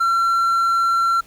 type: tone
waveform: triangle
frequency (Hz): 1359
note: F6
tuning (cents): -48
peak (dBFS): -13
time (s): 0-1.21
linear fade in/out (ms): 10
effects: pink hiss -50 dBFS RMS until 1.26 s